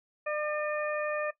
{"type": "harmonic tone with a mistuned harmonic", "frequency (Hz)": 601, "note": "D5", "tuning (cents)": 40, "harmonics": [1, 2, 3, 4], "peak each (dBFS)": [-31, -37, -38, -38], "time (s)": [0.26, 1.31], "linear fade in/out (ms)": 10, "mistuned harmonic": 4, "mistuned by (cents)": 35, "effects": ["noise-tail reverb RT60 0.1 s tail -17 dB re dry"]}